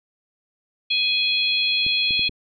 harmonic tone, 835 Hz, G#5, 9 cents sharp, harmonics 3 / 4 / 5, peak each -23 / -22 / -23 dBFS, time 0.9-2.29 s, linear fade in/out 10 ms
clicks, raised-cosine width 3 ms, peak -23 dBFS, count 4, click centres 1.865 / 2.108 / 2.194 / 2.294 s
effects none

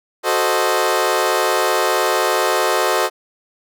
20% pulse chord, F# diminished seventh, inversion none, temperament equal, 370 / 440 / 523.3 / 622.3 Hz, F#4 / A4 / C5 / Eb5, 0 / 0 / 0 / 0 cents, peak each -16 dBFS, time 0.23-3.1 s, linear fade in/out 50 ms, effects none

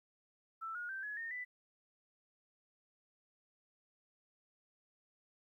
sine tone with pitch steps, 1327 / 1438.8 / 1560 / 1691.3 / 1833.8 / 1988.3 Hz, E6 / F#6 / G6 / G#6 / A#6 / B6, +11 / -49 / -9 / +31 / -29 / +11 cents, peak -40 dBFS, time 0.61-1.45 s, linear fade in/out 20 ms, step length 140 ms, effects 13-bit

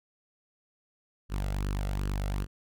sawtooth tone with flanger, 49 Hz, G1, in tune, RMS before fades -31 dBFS, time 1.29-2.47 s, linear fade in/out 50 ms, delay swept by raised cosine 0.66 to 1.5 ms, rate 2.6 Hz, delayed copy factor +0.55, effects none

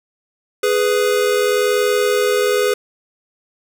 square tone pair together, 415.7 / 496.6 Hz, G#4 / B4, +2 / +9 cents, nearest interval minor third, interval 307 cents, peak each -17 / -18 dBFS, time 0.63-2.74 s, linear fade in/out 5 ms, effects none

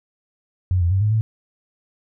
sine tone with pitch steps, 91.5 / 86 / 96 / 106 / 110.3 Hz, F#2 / F2 / G2 / G#2 / A2, -19 / -26 / -36 / +36 / +5 cents, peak -15 dBFS, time 0.71-1.21 s, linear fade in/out 0 ms, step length 100 ms, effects none

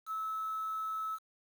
sine tone with quantisation, 1302 Hz, E6, 22 cents flat, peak -34 dBFS, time 0.06-1.19 s, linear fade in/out 50 ms, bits 9, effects none

